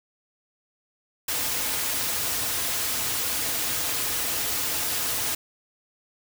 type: noise with comb filter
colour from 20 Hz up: white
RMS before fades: -27 dBFS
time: 1.28-5.35 s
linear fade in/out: 5 ms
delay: 5.2 ms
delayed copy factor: -0.5
effects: none